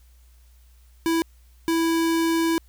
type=tone bursts at uneven times; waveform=square; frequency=329.6 Hz; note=E4; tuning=in tune; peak=-20 dBFS; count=2; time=1.06-1.22 / 1.68-2.58 s; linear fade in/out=0 ms; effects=added 60 Hz sine -50 dBFS peak until 2.68 s + white hiss -63 dBFS RMS until 2.68 s